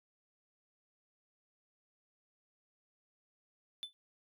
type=tone with exponential decay; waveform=triangle; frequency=3508 Hz; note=A7; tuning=6 cents flat; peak=-33 dBFS; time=3.83-3.93 s; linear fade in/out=0 ms; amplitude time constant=21 ms; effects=tanh soft clip ceiling -29 dBFS